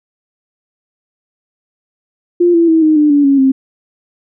sine tone with pitch steps, 349.2 / 335.9 / 323.2 / 310.9 / 299.1 / 287.8 / 276.8 / 266.3 Hz, F4 / E4 / E4 / D#4 / D4 / D4 / C#4 / C4, 0 / +33 / -34 / -1 / +32 / -35 / -2 / +31 cents, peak -6 dBFS, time 2.4-3.52 s, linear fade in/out 10 ms, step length 140 ms, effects none

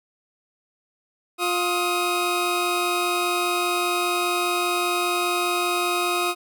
20% pulse tone pair together, 353 / 1258 Hz, F4 / D#6, +19 / +19 cents, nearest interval octave + minor seventh, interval 2200 cents, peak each -19 dBFS, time 1.38-6.35 s, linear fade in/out 50 ms, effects none

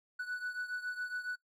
triangle beating tone pair, 1480 / 1487.2 Hz, F#6 / F#6, 0 / +8 cents, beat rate 7.2 Hz, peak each -36 / -40 dBFS, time 0.19-1.36 s, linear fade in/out 10 ms, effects noise-tail reverb RT60 0.1 s tail -21 dB re dry

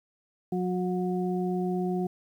harmonic tone, 181.6 Hz, F#3, 32 cents flat, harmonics 1 / 2 / 4, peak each -28 / -30 / -36 dBFS, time 0.52-2.07 s, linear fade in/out 5 ms, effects 10-bit

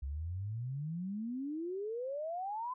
sine exponential sweep, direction up, 65.41 to 1036 Hz, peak -36 dBFS, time 0.02-2.74 s, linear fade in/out 10 ms, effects none

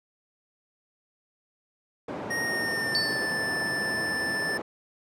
white band-pass noise, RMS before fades -35 dBFS, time 2.08-4.62 s, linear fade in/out 5 ms, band 130 to 690 Hz, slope 12 dB/octave
square tone with pitch glide, 1864.7 to 1762.1 Hz, A#6 to A6, 0 to +2 cents, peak -28 dBFS, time 2.3-4.58 s, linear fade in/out 10 ms, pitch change -98 cents, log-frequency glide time 2.43-3.16 s
sine tone with exponential decay, 4506 Hz, C#8, 28 cents sharp, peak -21 dBFS, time 2.95-3.39 s, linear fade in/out 0 ms, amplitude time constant 94 ms
effects low-pass 11000 Hz 12 dB/octave

